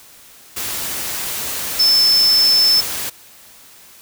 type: tone in noise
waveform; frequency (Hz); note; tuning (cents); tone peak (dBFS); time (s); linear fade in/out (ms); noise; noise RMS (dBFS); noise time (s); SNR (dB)
sine; 5274; E8; 0; -10; 1.79-2.81; 10; white; -24; 0.56-3.1; +11
effects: white hiss -44 dBFS RMS until 4.01 s